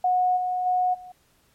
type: tone with level steps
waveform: sine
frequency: 730 Hz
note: F#5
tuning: 24 cents flat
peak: -18 / -23 / -19 / -39 dBFS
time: 0.04-1.12 s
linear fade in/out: 5 ms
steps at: 0.36 / 0.65 / 0.93 s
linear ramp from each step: 20 ms
effects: pink hiss -63 dBFS RMS until 1.54 s + MP3 64 kbps